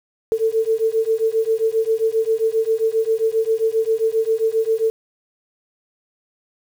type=beating tone pair; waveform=sine; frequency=442.2 / 449.7 Hz; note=A4 / A4; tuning=+9 / +38 cents; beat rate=7.5 Hz; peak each=-19 dBFS; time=0.32-4.9 s; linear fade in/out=0 ms; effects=7-bit